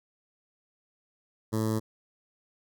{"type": "tone with notch filter", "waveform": "15% pulse", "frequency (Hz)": 110, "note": "A2", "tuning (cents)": 0, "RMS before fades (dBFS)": -28, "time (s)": [1.52, 1.8], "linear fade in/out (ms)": 20, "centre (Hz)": 2500, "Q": 0.52, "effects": []}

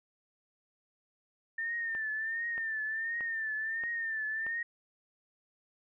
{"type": "tone with vibrato", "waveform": "sine", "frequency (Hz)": 1800, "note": "A6", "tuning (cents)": 39, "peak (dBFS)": -32, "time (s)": [1.58, 4.63], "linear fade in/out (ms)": 5, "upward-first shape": "triangle", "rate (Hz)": 1.4, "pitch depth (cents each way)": 78}
{"type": "click train", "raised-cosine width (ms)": 0.5, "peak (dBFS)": -30, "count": 5, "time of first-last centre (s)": [1.95, 4.466], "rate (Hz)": 1.59}
{"effects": []}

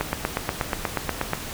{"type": "click train", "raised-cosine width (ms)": 0.5, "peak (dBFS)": -7, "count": 12, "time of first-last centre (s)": [0.01, 1.334], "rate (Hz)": 8.31, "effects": ["pink hiss -34 dBFS RMS until 1.53 s"]}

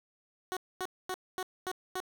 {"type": "tone bursts", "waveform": "15% pulse", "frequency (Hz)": 370.5, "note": "F#4", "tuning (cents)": 2, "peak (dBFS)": -27, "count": 6, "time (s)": [0.52, 2.002], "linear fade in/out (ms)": 0, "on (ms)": 47, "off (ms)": 240, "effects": []}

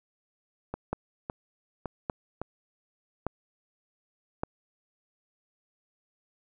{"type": "two click trains", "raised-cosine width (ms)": 1, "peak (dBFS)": [-19, -15], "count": [4, 4], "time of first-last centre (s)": [[0.74, 2.416], [0.93, 4.435]], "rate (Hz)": [1.79, 0.856], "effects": []}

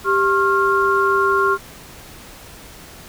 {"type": "tone cluster", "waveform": "sine", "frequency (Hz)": [393.1, 1081, 1393], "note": ["G4", "C#6", "F6"], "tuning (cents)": [5, -44, -5], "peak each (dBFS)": -18, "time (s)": [0.04, 1.58], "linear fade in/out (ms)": 50, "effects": ["pink hiss -40 dBFS RMS until 3.08 s"]}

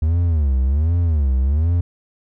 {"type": "tone with vibrato", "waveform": "triangle", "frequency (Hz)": 74.9, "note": "D2", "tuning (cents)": 35, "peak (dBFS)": -12, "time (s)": [0.02, 1.81], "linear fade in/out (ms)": 5, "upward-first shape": "sine", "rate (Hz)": 1.3, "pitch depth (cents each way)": 260, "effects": []}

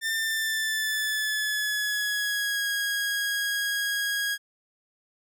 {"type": "tone with pitch glide", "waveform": "sawtooth", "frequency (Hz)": [1794, 1645.1], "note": ["A6", "G#6"], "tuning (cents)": [33, -17], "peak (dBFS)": -22, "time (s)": [0.01, 4.38], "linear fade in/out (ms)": 50, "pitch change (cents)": -150, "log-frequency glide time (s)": [0.16, 2.69], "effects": []}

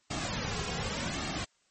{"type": "noise with flanger", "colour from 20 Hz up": "pink", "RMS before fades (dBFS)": -34, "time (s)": [0.1, 1.45], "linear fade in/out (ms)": 10, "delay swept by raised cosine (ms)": [2, 3.4], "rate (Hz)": 0.87, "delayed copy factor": -0.65, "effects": ["white hiss -70 dBFS RMS until 1.7 s", "MP3 32 kbps"]}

